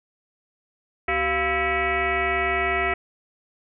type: tone with frequency modulation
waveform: sine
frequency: 1318.5 Hz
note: E6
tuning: in tune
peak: -20 dBFS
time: 1.08-2.94 s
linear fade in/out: 5 ms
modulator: 312 Hz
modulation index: 3.5
effects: none